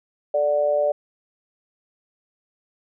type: tone with amplitude modulation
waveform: sine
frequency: 587.3 Hz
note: D5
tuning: in tune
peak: -14 dBFS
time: 0.34-0.92 s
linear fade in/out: 5 ms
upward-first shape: sine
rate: 151 Hz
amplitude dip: 70%
effects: none